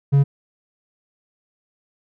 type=tone; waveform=triangle; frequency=139.9 Hz; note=C#3; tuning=16 cents sharp; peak=-9 dBFS; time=0.12-0.24 s; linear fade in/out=20 ms; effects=none